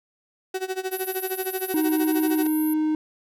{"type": "tone with tremolo", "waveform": "35% pulse", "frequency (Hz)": 376.1, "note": "F#4", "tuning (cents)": 28, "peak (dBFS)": -22, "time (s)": [0.54, 2.47], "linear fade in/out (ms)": 5, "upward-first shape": "sine", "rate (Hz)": 13, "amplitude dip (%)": 90}
{"type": "band-pass noise", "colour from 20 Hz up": "pink", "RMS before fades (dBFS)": -35, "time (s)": [0.91, 2.74], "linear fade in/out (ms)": 10, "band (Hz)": [11000, 13000], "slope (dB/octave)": 96}
{"type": "tone with pitch glide", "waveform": "triangle", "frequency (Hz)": [312.4, 309.5], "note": ["D#4", "D#4"], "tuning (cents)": [7, -9], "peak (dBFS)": -18, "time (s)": [1.74, 2.95], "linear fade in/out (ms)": 2, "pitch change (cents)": -16, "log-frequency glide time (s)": [2.33, 2.42]}
{"effects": []}